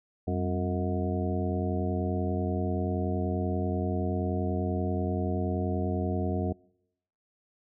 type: harmonic tone with a mistuned harmonic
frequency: 90.4 Hz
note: F#2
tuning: 40 cents flat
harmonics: 1 / 2 / 3 / 4 / 5 / 7 / 8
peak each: -30 / -33 / -35 / -36 / -37 / -38 / -39 dBFS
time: 0.27-6.53 s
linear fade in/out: 10 ms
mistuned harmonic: 2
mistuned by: +110 cents
effects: noise-tail reverb RT60 0.8 s tail -25 dB re dry